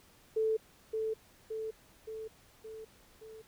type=tone with echo; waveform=sine; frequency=440 Hz; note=A4; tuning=in tune; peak=-27 dBFS; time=0.36-0.57 s; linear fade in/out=10 ms; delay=570 ms; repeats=5; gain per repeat=-4 dB; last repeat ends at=3.42 s; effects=pink hiss -62 dBFS RMS until 3.47 s